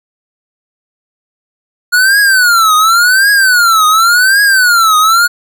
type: tone with vibrato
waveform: square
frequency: 1435 Hz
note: F6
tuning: 47 cents sharp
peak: -6 dBFS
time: 1.92-5.28 s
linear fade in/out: 20 ms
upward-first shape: triangle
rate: 0.9 Hz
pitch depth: 260 cents each way
effects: none